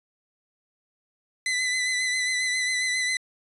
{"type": "tone with vibrato", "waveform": "sawtooth", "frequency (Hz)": 2011, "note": "B6", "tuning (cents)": 31, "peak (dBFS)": -20, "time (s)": [1.46, 3.17], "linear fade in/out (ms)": 2, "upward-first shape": "sine", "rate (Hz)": 7.4, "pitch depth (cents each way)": 30, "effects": ["resampled to 24000 Hz"]}